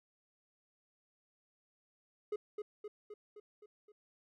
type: tone with echo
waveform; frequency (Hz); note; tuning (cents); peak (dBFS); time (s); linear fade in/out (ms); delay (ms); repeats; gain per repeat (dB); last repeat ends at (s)
triangle; 418.9; G#4; +15; -32; 2.32-2.36; 5; 260; 6; -4; 3.92
effects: none